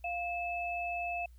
sine tone pair together, 698.5 / 2612 Hz, F5 / E7, 0 / -17 cents, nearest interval octave + major seventh, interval 2283 cents, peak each -35 / -37 dBFS, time 0.04-1.26 s, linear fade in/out 5 ms, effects added 60 Hz sine -52 dBFS peak until 1.38 s + white hiss -73 dBFS RMS until 1.38 s

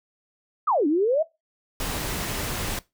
sine exponential two-way sweep, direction down then up, 1337 to 280.1 to 666 Hz, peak -18 dBFS, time 0.67-1.23 s, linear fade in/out 10 ms, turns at 0.87 s
pink noise, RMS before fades -29 dBFS, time 1.8-2.79 s, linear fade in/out 2 ms
effects noise-tail reverb RT60 0.2 s tail -19 dB re dry

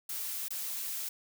blue noise with dropouts, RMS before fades -37 dBFS, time 0.09-1.09 s, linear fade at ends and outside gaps 5 ms, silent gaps 0.484-0.505 s, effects none

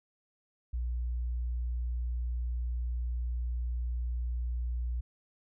sine tone, 60 Hz, B1, 49 cents flat, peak -29 dBFS, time 0.73-5.01 s, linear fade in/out 10 ms, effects tanh soft clip ceiling -27 dBFS

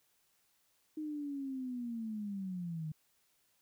sine linear sweep, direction down, 311.1 to 151.6 Hz, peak -37 dBFS, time 0.97-2.92 s, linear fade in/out 5 ms, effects white hiss -74 dBFS RMS until 3.61 s

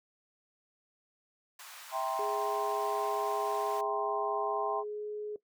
pink high-pass noise, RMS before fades -49 dBFS, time 1.59-3.81 s, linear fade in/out 5 ms, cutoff 840 Hz, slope 24 dB/octave
sine chord, C dominant seventh, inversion first, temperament just, 654.1 / 784.9 / 941.9 / 1046.5 Hz, E5 / G5 / Bb5 / C6, -14 / +2 / +18 / 0 cents, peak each -36 / -35 / -39 / -36 dBFS, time 1.91-4.84 s, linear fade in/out 50 ms
sine tone with pitch glide, 415.3 to 420.6 Hz, G#4 to G#4, 0 to +22 cents, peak -35 dBFS, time 2.19-5.36 s, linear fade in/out 2 ms, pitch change +22 cents, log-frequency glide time 4.35-5.06 s
effects noise-tail reverb RT60 0.1 s tail -18 dB re dry

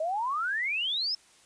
sine exponential sweep, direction up, 610 to 5360 Hz, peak -27 dBFS, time 0-1.15 s, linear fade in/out 5 ms, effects white hiss -59 dBFS RMS until 1.45 s + resampled to 22050 Hz

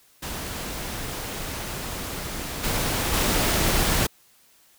pink noise with level steps, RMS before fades -32 / -25 / -22 dBFS, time 0.22-4.07 s, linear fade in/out 10 ms, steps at 2.63 / 3.13 s, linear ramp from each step 10 ms, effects white hiss -58 dBFS RMS until 4.78 s

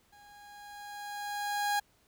30% pulse tone with level ramp, 821 Hz, G#5, 20 cents flat, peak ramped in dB -53 to -24 dBFS, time 0.12-1.8 s, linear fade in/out 10 ms, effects pink hiss -68 dBFS RMS until 2.07 s

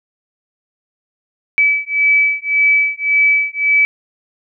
sine beating tone pair, 2296 / 2297.8 Hz, D7 / D7, -40 / -38 cents, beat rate 1.8 Hz, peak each -14 dBFS, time 1.58-3.85 s, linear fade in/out 0 ms, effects none

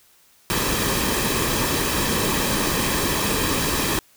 pink noise with comb filter, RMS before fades -22 dBFS, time 0.5-3.99 s, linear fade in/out 0 ms, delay 1.4 ms, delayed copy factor -0.5, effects white hiss -56 dBFS RMS until 4.16 s

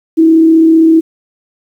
sine tone with frequency modulation, 323.9 Hz, E4, 30 cents flat, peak -3 dBFS, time 0.17-1.01 s, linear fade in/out 20 ms, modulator 35.4 Hz, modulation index 0.24, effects 7-bit

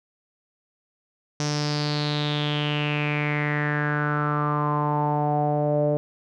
sawtooth tone with low-pass filter sweep, 148.2 Hz, D3, 16 cents sharp, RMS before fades -24 dBFS, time 1.4-5.97 s, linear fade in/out 0 ms, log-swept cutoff 5800 to 550 Hz, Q 6.4, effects none

